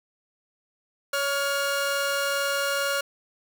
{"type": "tone pair together", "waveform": "sawtooth", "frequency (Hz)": [560, 1411.1], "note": ["C#5", "F6"], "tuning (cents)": [18, 17], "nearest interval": "octave + major third", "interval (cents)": 1599, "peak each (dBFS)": -23, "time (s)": [1.13, 3.01], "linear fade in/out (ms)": 5, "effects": []}